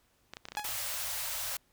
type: clicks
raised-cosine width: 0.2 ms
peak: -24 dBFS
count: 9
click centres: 0.336 / 0.369 / 0.454 / 0.486 / 0.52 / 0.551 / 0.595 / 0.65 / 0.689 s
type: tone with exponential decay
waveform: sawtooth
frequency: 839 Hz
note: G#5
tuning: 17 cents sharp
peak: -25 dBFS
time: 0.57-0.74 s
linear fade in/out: 0 ms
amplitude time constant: 35 ms
type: band-stop noise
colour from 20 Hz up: white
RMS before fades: -36 dBFS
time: 0.64-1.57 s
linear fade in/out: 5 ms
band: 130 to 520 Hz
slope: 96 dB/octave
effects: pink hiss -70 dBFS RMS until 1.72 s